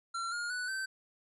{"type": "tone with pitch steps", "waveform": "square", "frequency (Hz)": [1363, 1421.7, 1482.9, 1546.8], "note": ["F6", "F6", "F#6", "G6"], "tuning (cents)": [-43, 30, 3, -24], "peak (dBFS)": -35, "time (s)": [0.14, 0.86], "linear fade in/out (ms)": 10, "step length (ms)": 180, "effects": ["resampled to 24000 Hz"]}